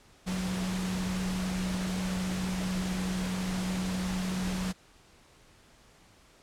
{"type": "tone in noise", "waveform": "sine", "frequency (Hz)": 185, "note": "F#3", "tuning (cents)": 0, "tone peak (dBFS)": -30, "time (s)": [0.26, 4.73], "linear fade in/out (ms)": 20, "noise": "pink", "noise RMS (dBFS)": -37, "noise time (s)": [0.26, 4.73], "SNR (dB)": 4, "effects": ["pink hiss -59 dBFS RMS until 6.42 s", "low-pass 9000 Hz 12 dB/octave"]}